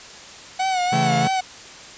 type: tone with vibrato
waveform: 45% pulse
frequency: 740 Hz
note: F#5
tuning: in tune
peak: -19 dBFS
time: 0.59-1.41 s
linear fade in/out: 10 ms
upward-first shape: sine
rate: 3.1 Hz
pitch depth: 61 cents each way
type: chord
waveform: 45% pulse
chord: A major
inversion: first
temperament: just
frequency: 137.5 / 165 / 220 Hz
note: C#3 / E3 / A3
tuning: -14 / +2 / 0 cents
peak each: -24 / -24 / -25 dBFS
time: 0.92-1.28 s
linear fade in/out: 10 ms
effects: white hiss -40 dBFS RMS until 1.97 s + resampled to 16000 Hz